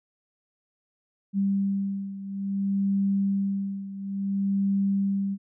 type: beating tone pair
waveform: sine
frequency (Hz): 196.9 / 197.48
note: G3 / G3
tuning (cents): +8 / +13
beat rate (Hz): 0.58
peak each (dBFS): -25 / -29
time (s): 1.33-5.38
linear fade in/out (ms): 50
effects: none